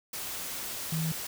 sine tone in noise, 161 Hz, E3, 41 cents flat, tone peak -28 dBFS, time 0.92-1.12 s, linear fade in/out 5 ms, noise white, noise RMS -37 dBFS, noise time 0.13-1.27 s, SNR +6 dB, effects none

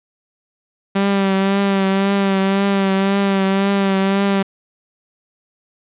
sawtooth tone with vibrato, 195.6 Hz, G3, 4 cents flat, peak -10 dBFS, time 0.95-4.43 s, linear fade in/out 10 ms, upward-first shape triangle, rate 1.9 Hz, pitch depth 36 cents each way, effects resampled to 8000 Hz + 7-bit

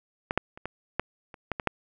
clicks, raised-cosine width 0.5 ms, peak -12 / -7 / -28 / -18 / -10 / -28 / -13 / -16 / -8 dBFS, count 9, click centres 0.309 / 0.376 / 0.575 / 0.656 / 0.996 / 1.342 / 1.517 / 1.598 / 1.673 s, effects none

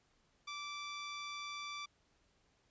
15% pulse tone, 1167 Hz, D6, 11 cents flat, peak -36 dBFS, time 0.47-1.86 s, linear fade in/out 10 ms, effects pink hiss -74 dBFS RMS until 2.7 s + resampled to 16000 Hz

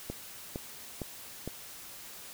click train, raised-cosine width 2 ms, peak -22 dBFS, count 4, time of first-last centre 0.1-1.476 s, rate 2.18 Hz, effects white hiss -47 dBFS RMS until 2.33 s

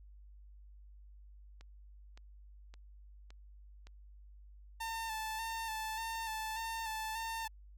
click train, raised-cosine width 0.2 ms, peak -38 dBFS, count 5, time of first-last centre 1.61-3.87 s, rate 1.77 Hz
sawtooth tone with vibrato, 891 Hz, A5, 22 cents sharp, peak -34 dBFS, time 4.8-7.48 s, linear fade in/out 10 ms, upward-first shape square, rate 1.7 Hz, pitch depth 27 cents each way
effects added 50 Hz sine -53 dBFS peak until 7.77 s

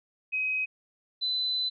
sine tone pair in turn, 2529 / 4015 Hz, D#7 / B7, +28 / +28 cents, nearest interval minor sixth, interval 800 cents, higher second, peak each -26 dBFS, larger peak neither, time 0.32-0.66 / 1.21-1.7 s, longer second, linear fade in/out 20 ms, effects none

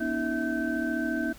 sine tone cluster, 243.4 / 284.8 / 318.8 / 654 / 1542 Hz, B3 / C#4 / D#4 / E5 / G6, -25 / +47 / +42 / -14 / -29 cents, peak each -31 / -34 / -31 / -36 / -33 dBFS, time 0-1.33 s, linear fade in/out 10 ms, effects added 50 Hz sine -51 dBFS peak until 1.38 s + pink hiss -51 dBFS RMS until 1.38 s

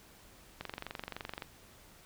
click train, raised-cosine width 0.3 ms, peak -23 dBFS, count 20, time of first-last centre 0.61-1.422 s, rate 23.4 Hz, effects pink hiss -58 dBFS RMS until 2.05 s

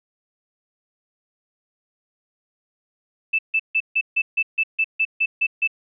sine tone bursts, 2637 Hz, E7, in tune, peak -16 dBFS, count 12, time 3.33-5.676 s, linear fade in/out 10 ms, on 58 ms, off 150 ms, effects none

